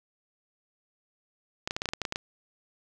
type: clicks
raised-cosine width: 0.2 ms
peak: -13 dBFS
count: 11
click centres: 1.675 / 1.709 / 1.765 / 1.819 / 1.857 / 1.889 / 1.935 / 2.017 / 2.052 / 2.124 / 2.159 s
effects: none